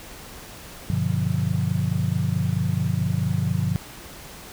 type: chord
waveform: sine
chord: G dominant seventh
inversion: none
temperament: just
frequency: 98 / 122.5 / 147 / 176.4 Hz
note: G2 / B2 / D3 / F3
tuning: 0 / -14 / +2 / +18 cents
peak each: -26 dBFS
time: 0.9-3.76 s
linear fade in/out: 0 ms
effects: pink hiss -41 dBFS RMS until 4.52 s